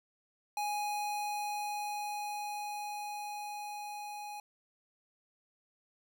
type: tone with level ramp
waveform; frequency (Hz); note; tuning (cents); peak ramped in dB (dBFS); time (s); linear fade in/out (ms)
square; 830.6; G#5; 0; -33 to -42; 0.57-4.4; 2
effects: none